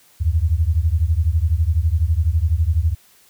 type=beating tone pair; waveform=sine; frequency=75.9 / 87.9 Hz; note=D#2 / F2; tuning=-42 / +12 cents; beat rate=12 Hz; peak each=-17 / -18 dBFS; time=0.2-2.95 s; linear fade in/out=20 ms; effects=white hiss -53 dBFS RMS until 3.29 s